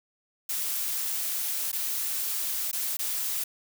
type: noise with dropouts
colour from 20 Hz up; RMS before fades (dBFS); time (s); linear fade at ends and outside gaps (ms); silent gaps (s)
blue; -30; 0.49-3.44; 5; 1.717-1.728 / 2.715-2.729 / 2.97-2.99
effects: none